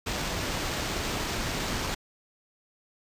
pink noise with sample-and-hold, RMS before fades -31 dBFS, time 0.06-1.95 s, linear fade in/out 10 ms, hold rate 11025 Hz, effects resampled to 32000 Hz

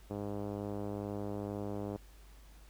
5% pulse tone with low-pass filter, 102.2 Hz, G#2, 27 cents flat, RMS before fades -39 dBFS, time 0.1-1.97 s, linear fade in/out 5 ms, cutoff 470 Hz, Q 0.87, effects added 50 Hz sine -54 dBFS peak until 2.69 s + pink hiss -63 dBFS RMS until 2.69 s

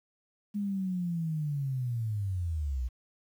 sine linear sweep, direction down, 207.7 to 58.27 Hz, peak -29 dBFS, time 0.54-2.89 s, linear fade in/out 20 ms, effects 10-bit

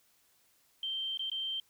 sine tone with dropouts, 3136 Hz, G7, in tune, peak -33 dBFS, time 0.83-1.6 s, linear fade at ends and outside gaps 2 ms, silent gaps 1.174-1.193 / 1.299-1.316 s, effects white hiss -69 dBFS RMS until 1.69 s

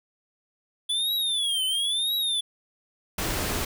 square tone with vibrato, 3433 Hz, A7, 43 cents flat, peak -24 dBFS, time 0.89-2.41 s, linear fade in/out 10 ms, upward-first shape triangle, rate 0.99 Hz, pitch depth 220 cents each way
pink noise, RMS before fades -28 dBFS, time 3.18-3.65 s, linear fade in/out 5 ms
effects none

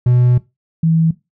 triangle / sine tone pair in turn, 123.47 / 162.68 Hz, B2 / E3, 0 / -23 cents, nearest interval perfect fourth, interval 477 cents, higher second, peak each -7 / -10 dBFS, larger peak first, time 0.06-0.38 / 0.83-1.11 s, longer first, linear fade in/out 5 ms, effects noise-tail reverb RT60 0.2 s tail -17 dB re dry

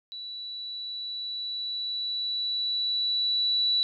sine tone with level ramp, 3943 Hz, B7, 4 cents flat, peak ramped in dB -36 to -21 dBFS, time 0.12-3.83 s, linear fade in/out 0 ms, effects none

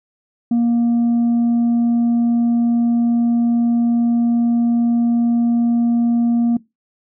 sine tone, 235.6 Hz, A#3, 19 cents sharp, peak -10 dBFS, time 0.51-6.57 s, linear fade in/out 5 ms, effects noise-tail reverb RT60 0.2 s tail -21 dB re dry + tanh soft clip ceiling -12 dBFS

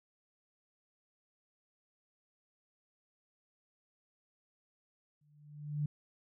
sine tone with exponential growth, 148.1 Hz, D3, 15 cents sharp, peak -29 dBFS, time 5.21-5.86 s, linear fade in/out 5 ms, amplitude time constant 140 ms, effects none

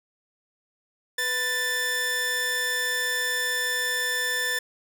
sawtooth tone pair together, 495.5 / 1766.9 Hz, B4 / A6, +6 / +7 cents, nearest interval octave + minor seventh, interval 2201 cents, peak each -31 / -21 dBFS, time 1.18-4.59 s, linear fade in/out 5 ms, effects none

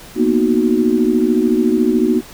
sine chord, B major seventh, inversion third, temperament equal, 233.1 / 246.9 / 311.1 / 370 Hz, A#3 / B3 / D#4 / F#4, 0 / 0 / 0 / 0 cents, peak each -17 dBFS, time 0.15-2.22 s, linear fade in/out 50 ms, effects pink hiss -38 dBFS RMS until 2.33 s

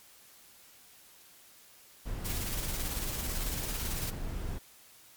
brown noise, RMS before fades -36 dBFS, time 2.05-4.59 s, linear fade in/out 20 ms
white noise with tremolo, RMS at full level -37 dBFS, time 2.24-4.11 s, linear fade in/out 20 ms, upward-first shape square, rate 18 Hz, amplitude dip 30%
effects white hiss -57 dBFS RMS until 5.16 s + MP3 96 kbps

